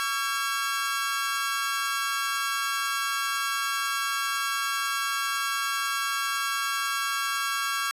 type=tone cluster; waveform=sawtooth; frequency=1125 / 1352 / 1626 Hz; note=C#6 / E6 / G#6; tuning=+25 / +43 / -37 cents; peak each=-27 dBFS; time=0-7.91 s; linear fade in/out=0 ms; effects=resampled to 32000 Hz